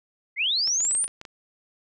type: linear sweep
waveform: sine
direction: up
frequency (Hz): 1975.5 to 9700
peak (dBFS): -21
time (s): 0.36-1.08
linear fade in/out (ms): 50
type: clicks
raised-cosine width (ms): 0.2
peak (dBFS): -22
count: 9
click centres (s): 0.675 / 0.805 / 0.851 / 0.911 / 0.95 / 1.042 / 1.079 / 1.214 / 1.252
effects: none